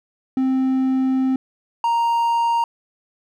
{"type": "tone pair in turn", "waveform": "triangle", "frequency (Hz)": [262.1, 932.2], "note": ["C4", "A#5"], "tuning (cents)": [3, 0], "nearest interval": "octave + minor seventh", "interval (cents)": 2197, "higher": "second", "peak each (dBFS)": -14, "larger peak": "neither", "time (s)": [[0.37, 1.36], [1.84, 2.64]], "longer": "first", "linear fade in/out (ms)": 2, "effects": []}